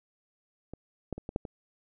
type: clicks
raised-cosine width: 2 ms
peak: -27 / -19 / -26 / -23 / -15 / -25 dBFS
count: 6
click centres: 0.736 / 1.127 / 1.18 / 1.291 / 1.361 / 1.452 s
effects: none